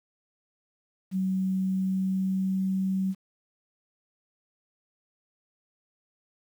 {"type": "tone with pitch glide", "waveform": "sine", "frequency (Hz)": [188.7, 190.34], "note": ["F#3", "F#3"], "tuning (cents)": [34, 49], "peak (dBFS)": -24, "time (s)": [1.11, 3.15], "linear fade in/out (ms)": 50, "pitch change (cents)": 15, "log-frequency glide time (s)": [1.28, 2.88], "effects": ["9-bit"]}